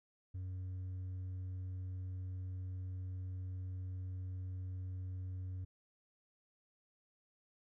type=tone with hard clipping; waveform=triangle; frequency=92.5 Hz; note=F#2; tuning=in tune; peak=-39 dBFS; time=0.34-5.65 s; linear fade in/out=10 ms; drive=1 dB; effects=none